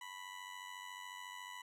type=tone with amplitude modulation; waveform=20% pulse; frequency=987.8 Hz; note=B5; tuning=in tune; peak=-39 dBFS; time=0.01-1.62 s; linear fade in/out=5 ms; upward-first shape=sine; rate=94 Hz; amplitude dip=65%; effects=low-pass 11000 Hz 12 dB/octave